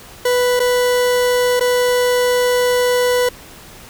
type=tone with dropouts; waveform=40% pulse; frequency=493.9 Hz; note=B4; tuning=in tune; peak=-12 dBFS; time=0.25-3.29 s; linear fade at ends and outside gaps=5 ms; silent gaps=0.595-0.6 / 1.597-1.607 s; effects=pink hiss -39 dBFS RMS until 3.89 s